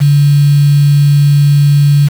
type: tone with quantisation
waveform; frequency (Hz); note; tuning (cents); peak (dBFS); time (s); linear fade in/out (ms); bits
sine; 144; D3; -34; -4; 0-2.09; 20; 4
effects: none